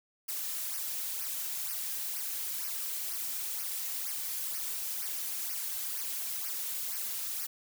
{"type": "noise with flanger", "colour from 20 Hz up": "blue", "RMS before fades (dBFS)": -36, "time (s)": [0.28, 7.47], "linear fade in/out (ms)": 10, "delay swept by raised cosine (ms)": [0.26, 3.56], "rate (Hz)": 2.1, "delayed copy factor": -0.9, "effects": []}